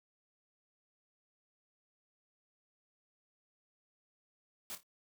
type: noise with echo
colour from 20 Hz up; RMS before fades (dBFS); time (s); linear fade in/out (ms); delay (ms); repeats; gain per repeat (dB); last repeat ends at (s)
white; -43; 4.7-4.75; 0; 27; 3; -10; 4.831
effects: none